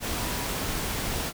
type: tone in noise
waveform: sine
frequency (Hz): 972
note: B5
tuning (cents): -28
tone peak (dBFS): -40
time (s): 0.16-0.48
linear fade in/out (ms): 50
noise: pink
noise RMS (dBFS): -30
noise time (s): 0-1.33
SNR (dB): -13
effects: none